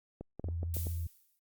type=clicks; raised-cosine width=2 ms; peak=-28 dBFS; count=7; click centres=0.21 / 0.396 / 0.443 / 0.486 / 0.631 / 0.768 / 0.869 s
type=tone with vibrato; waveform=sine; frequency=84.1 Hz; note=E2; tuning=35 cents sharp; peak=-33 dBFS; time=0.44-1.07 s; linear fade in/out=5 ms; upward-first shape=sine; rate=13 Hz; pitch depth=30 cents each way
type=noise with exponential decay; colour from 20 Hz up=violet; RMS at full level=-37 dBFS; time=0.74-1.39 s; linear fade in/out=0 ms; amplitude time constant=140 ms
effects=Opus 48 kbps